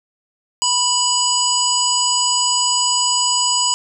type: harmonic tone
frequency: 985 Hz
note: B5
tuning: 5 cents flat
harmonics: 1 / 3 / 5 / 7 / 8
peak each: -21 / -21 / -21 / -21 / -21 dBFS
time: 0.62-3.74 s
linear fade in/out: 0 ms
effects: none